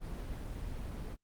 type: noise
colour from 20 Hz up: brown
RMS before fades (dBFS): -40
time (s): 0-1.17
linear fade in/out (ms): 50
effects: Opus 24 kbps